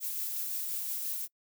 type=noise with tremolo; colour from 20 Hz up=violet; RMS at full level=-34 dBFS; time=0-1.28 s; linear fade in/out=50 ms; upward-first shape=sine; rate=5.7 Hz; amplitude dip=25%; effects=noise-tail reverb RT60 0.1 s tail -25 dB re dry